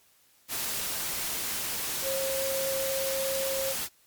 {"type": "tone in noise", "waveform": "sine", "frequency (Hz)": 538, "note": "C5", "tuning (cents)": 48, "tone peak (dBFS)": -29, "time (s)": [2.02, 3.75], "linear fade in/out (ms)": 50, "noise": "white", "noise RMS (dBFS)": -32, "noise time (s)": [0.48, 3.89], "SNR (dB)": 0, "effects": ["white hiss -63 dBFS RMS until 4.06 s", "MP3 96 kbps"]}